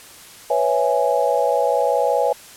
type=chord; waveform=sine; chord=C# minor seventh; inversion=third; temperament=equal; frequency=493.9 / 554.4 / 659.3 / 830.6 Hz; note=B4 / C#5 / E5 / G#5; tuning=0 / 0 / 0 / 0 cents; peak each=-21 / -20 / -22 / -21 dBFS; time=0.5-2.33 s; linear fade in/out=5 ms; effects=white hiss -42 dBFS RMS until 2.56 s + low-pass 12000 Hz 12 dB/octave